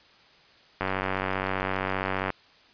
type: click train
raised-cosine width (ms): 0.5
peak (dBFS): -12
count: 143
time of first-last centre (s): 0.81-2.303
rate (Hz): 95.1
effects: white hiss -56 dBFS RMS until 2.73 s + resampled to 11025 Hz